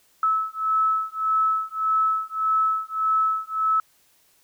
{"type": "beating tone pair", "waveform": "sine", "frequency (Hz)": [1300, 1301.7], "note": ["E6", "E6"], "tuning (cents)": [-24, -22], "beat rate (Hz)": 1.7, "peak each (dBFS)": -23, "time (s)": [0.23, 3.8], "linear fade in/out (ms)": 2, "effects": ["white hiss -61 dBFS RMS until 4.43 s"]}